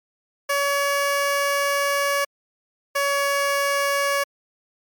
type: tone pair in turn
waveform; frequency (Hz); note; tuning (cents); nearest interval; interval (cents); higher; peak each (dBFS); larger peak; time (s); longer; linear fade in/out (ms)
15% pulse; 565 / 562.9; C#5 / C#5; +33 / +26; unison; 7; first; -13; neither; 0.49-2.25 / 2.95-4.24; first; 10
effects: MP3 96 kbps